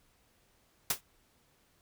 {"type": "noise with exponential decay", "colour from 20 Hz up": "white", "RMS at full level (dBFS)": -24, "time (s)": [0.9, 1.01], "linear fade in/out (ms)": 5, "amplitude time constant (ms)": 22, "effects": ["pink hiss -69 dBFS RMS until 1.81 s"]}